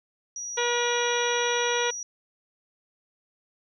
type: tone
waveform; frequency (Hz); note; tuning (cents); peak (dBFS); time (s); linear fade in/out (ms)
sine; 5790; F#8; -38; -32; 0.36-2.03; 2
type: harmonic tone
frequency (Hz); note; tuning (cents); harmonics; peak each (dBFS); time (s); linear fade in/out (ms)
480.2; B4; -49; 1 / 2 / 3 / 4 / 5 / 6 / 7 / 8; -27 / -30 / -32 / -33 / -34 / -35 / -35 / -36; 0.57-1.91; 10
effects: none